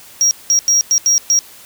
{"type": "tone bursts at uneven times", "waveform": "triangle", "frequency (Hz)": 5650, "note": "F8", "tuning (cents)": 19, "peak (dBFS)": -8, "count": 6, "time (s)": [[0.21, 0.31], [0.5, 0.59], [0.68, 0.81], [0.91, 0.98], [1.06, 1.18], [1.3, 1.39]], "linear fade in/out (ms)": 0, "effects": ["white hiss -40 dBFS RMS until 1.65 s"]}